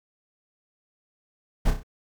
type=noise with echo; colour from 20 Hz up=brown; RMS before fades=-20 dBFS; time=1.65-1.71 s; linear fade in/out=10 ms; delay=31 ms; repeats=4; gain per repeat=-6 dB; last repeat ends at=1.834 s; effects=none